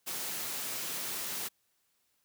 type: high-pass noise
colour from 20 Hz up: white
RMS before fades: -37 dBFS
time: 0.06-1.49 s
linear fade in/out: 20 ms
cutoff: 110 Hz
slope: 96 dB/octave
effects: white hiss -75 dBFS RMS until 2.24 s